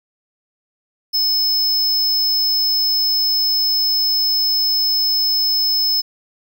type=tone; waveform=square; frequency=5210 Hz; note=E8; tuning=21 cents flat; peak=-15 dBFS; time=1.13-6.02 s; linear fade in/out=20 ms; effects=none